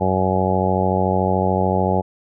harmonic tone, 93.6 Hz, F#2, 20 cents sharp, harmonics 1 / 2 / 3 / 4 / 5 / 6 / 7 / 8 / 9, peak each -23 / -22 / -30 / -25 / -25 / -25 / -26 / -26 / -23 dBFS, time 0-2.02 s, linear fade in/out 20 ms, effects none

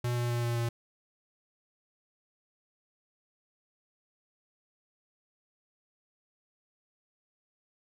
square tone with pitch steps, 121.4 / 120.42 / 119.45 / 118.49 / 117.54 Hz, B2 / B2 / A#2 / A#2 / A#2, -29 / -43 / +43 / +29 / +15 cents, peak -29 dBFS, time 0.04-0.69 s, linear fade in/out 5 ms, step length 130 ms, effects none

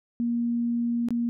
sine tone with dropouts, 236.3 Hz, A#3, 24 cents sharp, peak -23 dBFS, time 0.2-1.29 s, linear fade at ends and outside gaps 0 ms, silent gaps 1.086-1.106 s, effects none

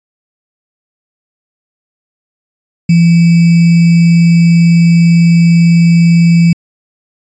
sine tone with sample-and-hold, 169 Hz, E3, 43 cents sharp, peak -3 dBFS, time 2.89-6.53 s, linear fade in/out 5 ms, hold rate 2450 Hz, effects resampled to 16000 Hz

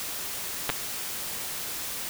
clicks, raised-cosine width 0.3 ms, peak -9 dBFS, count 2, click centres 0.693 / 0.7 s, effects white hiss -34 dBFS RMS until 2.09 s

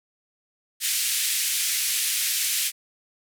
white band-pass noise, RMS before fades -25 dBFS, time 0.8-2.72 s, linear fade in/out 50 ms, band 2000 to 13000 Hz, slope 24 dB/octave, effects none

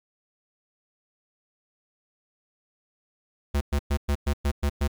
square tone bursts, 71.8 Hz, D2, 39 cents flat, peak -22 dBFS, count 8, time 3.54-4.878 s, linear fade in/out 10 ms, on 71 ms, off 110 ms, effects 10-bit

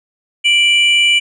triangle tone pair together, 2349 / 2951 Hz, D7 / F#7, 0 / -5 cents, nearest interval major third, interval 395 cents, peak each -10 dBFS, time 0.44-1.2 s, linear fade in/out 20 ms, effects resampled to 22050 Hz

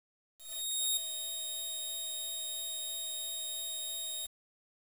15% pulse tone with ADSR envelope, 3729 Hz, A#7, in tune, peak -21 dBFS, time 0.37-4.27 s, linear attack 600 ms, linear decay 4 ms, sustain -9 dB, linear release 15 ms, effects 8-bit

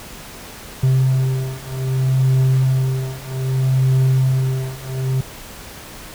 triangle beating tone pair, 130.81 / 131.44 Hz, C3 / C3, 0 / +8 cents, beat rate 0.63 Hz, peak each -16 / -15 dBFS, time 0.83-5.21 s, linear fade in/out 5 ms, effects pink hiss -36 dBFS RMS until 6.14 s

